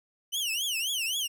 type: tone with vibrato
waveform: sawtooth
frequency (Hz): 2960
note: F#7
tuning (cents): 0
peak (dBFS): -25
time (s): 0.32-1.28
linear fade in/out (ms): 20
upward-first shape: triangle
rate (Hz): 3.8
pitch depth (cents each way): 260
effects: none

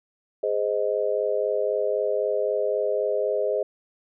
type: chord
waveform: sine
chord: Ab major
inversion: none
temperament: just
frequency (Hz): 415.3 / 519.1 / 623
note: Ab4 / C5 / Eb5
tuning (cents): 0 / -14 / +2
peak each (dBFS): -26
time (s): 0.43-3.63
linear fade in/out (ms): 5
effects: none

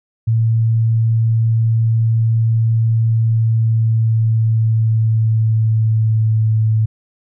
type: tone with pitch glide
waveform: sine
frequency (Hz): 113.2 to 109.98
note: A2 to A2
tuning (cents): +50 to 0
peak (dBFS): -11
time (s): 0.27-6.86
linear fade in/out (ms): 10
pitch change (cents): -50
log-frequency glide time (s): 3.05-6.51
effects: none

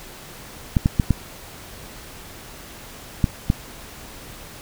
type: clicks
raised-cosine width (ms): 5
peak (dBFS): -3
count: 6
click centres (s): 0.768 / 0.859 / 0.998 / 1.107 / 3.242 / 3.501
effects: pink hiss -40 dBFS RMS until 4.61 s

